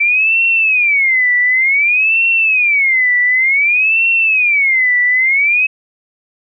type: tone with vibrato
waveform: sine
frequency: 2311 Hz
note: D7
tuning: 28 cents flat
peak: -9 dBFS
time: 0-5.67 s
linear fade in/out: 10 ms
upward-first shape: sine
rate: 0.55 Hz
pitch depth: 280 cents each way
effects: none